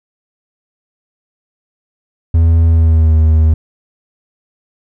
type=tone with pitch glide; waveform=triangle; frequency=82.41 to 79.01 Hz; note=E2 to D#2; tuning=0 to +27 cents; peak=-4 dBFS; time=2.34-3.54 s; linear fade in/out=5 ms; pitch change=-73 cents; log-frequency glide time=2.67-3.15 s; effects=none